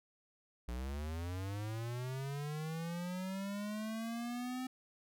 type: linear sweep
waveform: square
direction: up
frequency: 57.9 to 258.6 Hz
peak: -39 dBFS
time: 0.68-4.67 s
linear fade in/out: 5 ms
effects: none